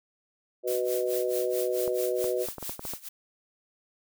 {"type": "harmonic tone", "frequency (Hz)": 124.1, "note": "B2", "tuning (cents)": 9, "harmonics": [3, 4, 5], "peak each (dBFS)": [-29, -29, -32], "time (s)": [0.63, 2.47], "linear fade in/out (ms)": 50}
{"type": "noise with tremolo", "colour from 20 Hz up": "blue", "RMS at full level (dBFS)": -35, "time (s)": [0.67, 3.09], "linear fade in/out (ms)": 10, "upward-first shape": "sine", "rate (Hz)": 4.6, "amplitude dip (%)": 90}
{"type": "clicks", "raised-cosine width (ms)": 1, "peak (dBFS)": -23, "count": 9, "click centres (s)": [1.878, 2.243, 2.486, 2.583, 2.627, 2.695, 2.794, 2.852, 2.936]}
{"effects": []}